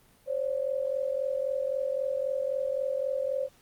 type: tone pair together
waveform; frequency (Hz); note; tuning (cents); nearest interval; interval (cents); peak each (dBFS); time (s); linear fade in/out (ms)
sine; 527.2 / 571; C5 / D5; +13 / -49; minor second; 138; -29 / -31; 0.26-3.49; 50
effects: pink hiss -61 dBFS RMS until 3.61 s + Opus 32 kbps